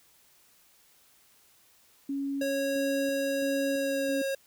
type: tone with tremolo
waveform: sine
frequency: 277.5 Hz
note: C#4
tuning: 2 cents sharp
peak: -29 dBFS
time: 2.09-4.22 s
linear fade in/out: 5 ms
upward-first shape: square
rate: 1.5 Hz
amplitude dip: 30%
type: tone with pitch glide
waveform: square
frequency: 550 to 543.1 Hz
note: C#5 to C#5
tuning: -14 to -36 cents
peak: -29 dBFS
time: 2.41-4.35 s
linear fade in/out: 5 ms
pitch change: -22 cents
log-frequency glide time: 3.72-4.2 s
effects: white hiss -62 dBFS RMS until 4.46 s